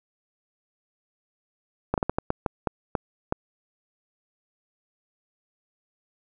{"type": "slowing click train", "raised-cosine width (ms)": 1, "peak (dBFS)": -9, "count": 10, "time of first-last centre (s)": [1.94, 3.324], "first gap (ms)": 38, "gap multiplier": 1.33, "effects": []}